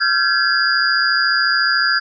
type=tone cluster; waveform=sine; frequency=1374 / 1557 / 1691 / 4843 Hz; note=F6 / G6 / G#6 / D#8; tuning=-29 / -12 / +31 / -48 cents; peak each=-19 dBFS; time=0-2 s; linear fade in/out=20 ms; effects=none